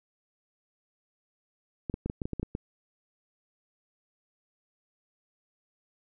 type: clicks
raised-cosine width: 3 ms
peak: -19 dBFS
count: 10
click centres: 1.898 / 1.941 / 2.06 / 2.099 / 2.218 / 2.255 / 2.333 / 2.397 / 2.43 / 2.551 s
effects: none